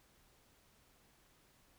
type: silence
effects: pink hiss -69 dBFS RMS until 1.78 s